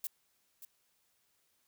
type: noise with echo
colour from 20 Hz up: violet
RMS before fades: -37 dBFS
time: 0.04-0.07 s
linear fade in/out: 2 ms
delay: 580 ms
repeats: 1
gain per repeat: -12 dB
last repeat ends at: 0.65 s
effects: white hiss -75 dBFS RMS until 1.67 s